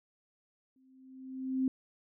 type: tone with exponential growth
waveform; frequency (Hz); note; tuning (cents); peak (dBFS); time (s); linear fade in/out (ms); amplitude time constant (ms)
sine; 261.6; C4; 0; -25; 0.76-1.68; 2; 200
effects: none